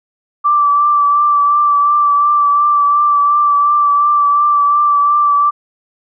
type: tone with vibrato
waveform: sine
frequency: 1167 Hz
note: D6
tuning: 11 cents flat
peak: -8 dBFS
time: 0.44-5.51 s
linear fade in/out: 20 ms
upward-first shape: triangle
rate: 2.8 Hz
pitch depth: 26 cents each way
effects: none